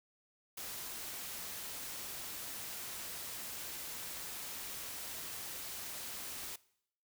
white noise, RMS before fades -44 dBFS, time 0.57-6.56 s, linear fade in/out 5 ms, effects noise-tail reverb RT60 0.7 s tail -21 dB re dry

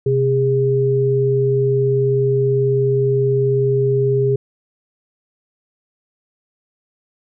sine tone pair together, 129.65 / 407.6 Hz, C3 / G#4, -15 / -32 cents, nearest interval octave + minor sixth, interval 1983 cents, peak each -17 / -15 dBFS, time 0.06-4.36 s, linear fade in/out 5 ms, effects none

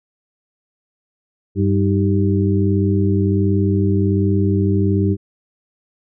harmonic tone with a mistuned harmonic, 97.7 Hz, G2, 5 cents flat, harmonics 1 / 2 / 3 / 4, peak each -16 / -19 / -21 / -22 dBFS, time 1.55-5.17 s, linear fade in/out 50 ms, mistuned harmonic 3, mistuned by +94 cents, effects none

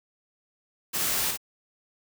white noise with echo, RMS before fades -28 dBFS, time 0.93-1.32 s, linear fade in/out 20 ms, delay 55 ms, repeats 1, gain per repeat -4 dB, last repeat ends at 1.375 s, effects none

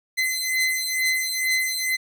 sawtooth beating tone pair, 2044 / 2046.2 Hz, C7 / C7, -41 / -39 cents, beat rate 2.2 Hz, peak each -21 dBFS, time 0.17-1.97 s, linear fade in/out 20 ms, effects none

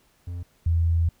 triangle / sine tone pair in turn, 87.6 / 83.26 Hz, F2 / E2, +6 / +18 cents, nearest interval minor second, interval 88 cents, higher first, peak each -28 / -18 dBFS, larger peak second, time 0.27-0.43 / 0.66-1.09 s, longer second, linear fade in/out 5 ms, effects pink hiss -63 dBFS RMS until 1.2 s

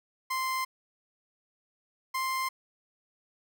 30% pulse tone pair in turn, 1043 / 1048.5 Hz, C6 / C6, -6 / +3 cents, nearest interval unison, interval 9 cents, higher second, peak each -26 dBFS, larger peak neither, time 0.3-0.65 / 2.14-2.49 s, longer neither, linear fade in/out 10 ms, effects none

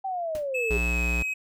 sine linear sweep, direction down, 783 to 395.2 Hz, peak -27 dBFS, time 0.04-0.78 s, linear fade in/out 10 ms
pink noise with exponential decay, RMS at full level -38 dBFS, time 0.35-0.49 s, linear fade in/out 0 ms, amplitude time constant 29 ms
triangle tone with pitch glide, 2600 to 2539 Hz, E7 to D#7, -24 to +34 cents, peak -25 dBFS, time 0.54-1.34 s, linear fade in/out 10 ms, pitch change -42 cents, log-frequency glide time 0.79-0.99 s
square tone, 59.5 Hz, A#1, 36 cents sharp, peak -26 dBFS, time 0.7-1.23 s, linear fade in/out 10 ms
effects none

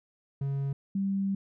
triangle / sine tone pair in turn, 138.4 / 195.73 Hz, C#3 / G3, -2 / -2 cents, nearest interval tritone, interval 600 cents, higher second, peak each -26 dBFS, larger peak neither, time 0.41-0.73 / 0.95-1.35 s, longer second, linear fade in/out 5 ms, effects none

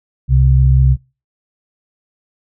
sine tone pair together, 65.41 / 130.81 Hz, C2 / C3, 0 / 0 cents, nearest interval octave, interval 1200 cents, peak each -10 dBFS, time 0.28-0.97 s, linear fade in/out 50 ms, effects noise-tail reverb RT60 0.3 s tail -23 dB re dry

